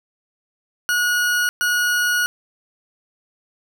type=tone bursts at uneven times; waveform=40% pulse; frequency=1453 Hz; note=F#6; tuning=32 cents flat; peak=-16 dBFS; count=2; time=0.89-1.49 / 1.61-2.26 s; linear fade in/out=0 ms; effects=none